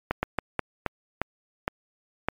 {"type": "slowing click train", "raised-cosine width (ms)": 0.5, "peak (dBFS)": -9, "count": 8, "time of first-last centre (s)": [0.11, 2.286], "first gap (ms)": 120, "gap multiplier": 1.31, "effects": ["MP3 96 kbps"]}